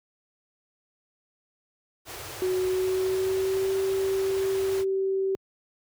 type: band-stop noise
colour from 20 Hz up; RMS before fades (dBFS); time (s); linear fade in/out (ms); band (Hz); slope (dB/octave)
pink; -38; 2.05-4.85; 50; 130 to 320; 48
type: tone with pitch glide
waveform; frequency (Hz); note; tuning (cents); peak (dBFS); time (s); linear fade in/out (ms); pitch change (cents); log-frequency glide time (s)
sine; 370 to 385.5; F#4 to G4; 0 to -29; -23; 2.42-5.35; 0; +71; 2.58-3.75
effects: high-pass 80 Hz 12 dB/octave